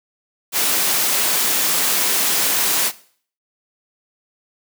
white noise, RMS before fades -18 dBFS, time 0.52-2.92 s, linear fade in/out 50 ms, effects noise-tail reverb RT60 0.5 s tail -18 dB re dry + high-pass 200 Hz 12 dB/octave

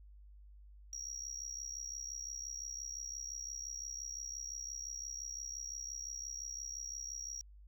sine tone with amplitude modulation, 5680 Hz, F8, 28 cents sharp, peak -36 dBFS, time 0.93-7.41 s, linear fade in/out 0 ms, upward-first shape sine, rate 65.8 Hz, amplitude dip 90%, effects tanh soft clip ceiling -36 dBFS + added 50 Hz sine -54 dBFS peak until 7.67 s

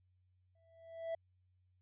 triangle tone with exponential growth, 659.3 Hz, E5, in tune, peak -33 dBFS, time 0.55-1.15 s, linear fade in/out 5 ms, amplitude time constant 130 ms, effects added 91 Hz sine -70 dBFS peak until 1.81 s + resampled to 8000 Hz

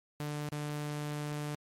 sawtooth tone with dropouts, 148.3 Hz, D3, 17 cents sharp, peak -31 dBFS, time 0.2-1.55 s, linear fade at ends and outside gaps 0 ms, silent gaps 0.49-0.521 s, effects MP3 64 kbps

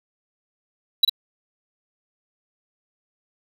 triangle tone with echo, 3926 Hz, B7, 11 cents flat, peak -9 dBFS, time 1.03-1.05 s, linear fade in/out 5 ms, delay 46 ms, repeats 1, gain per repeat -4 dB, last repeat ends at 1.096 s, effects none

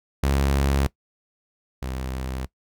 sawtooth tone pair in turn, 68.9 / 64.79 Hz, C#2 / C2, -10 / -16 cents, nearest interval minor second, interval 106 cents, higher first, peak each -15 / -24 dBFS, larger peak first, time 0.23-0.87 / 1.82-2.46 s, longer neither, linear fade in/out 5 ms, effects noise-tail reverb RT60 0.1 s tail -20 dB re dry

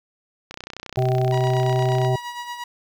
click train, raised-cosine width 0.2 ms, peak -16 dBFS, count 49, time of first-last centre 0.51-2.048 s, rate 31.2 Hz
harmonic tone, 127.9 Hz, C3, 39 cents flat, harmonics 1 / 3 / 5 / 6, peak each -19 / -24 / -26 / -27 dBFS, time 0.97-2.16 s, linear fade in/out 5 ms
sawtooth tone with tremolo, 964 Hz, B5, 42 cents flat, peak -24 dBFS, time 1.32-2.64 s, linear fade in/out 5 ms, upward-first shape sine, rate 8.6 Hz, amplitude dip 55%
effects low-pass 6000 Hz 12 dB/octave + 8-bit

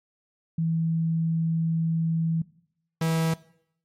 sine / 45% pulse tone pair in turn, 163.5 / 162.56 Hz, E3 / E3, -14 / -24 cents, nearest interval unison, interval 10 cents, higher first, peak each -22 dBFS, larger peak neither, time 0.58-2.42 / 3.01-3.34 s, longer first, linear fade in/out 5 ms, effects noise-tail reverb RT60 0.7 s tail -20 dB re dry + MP3 64 kbps

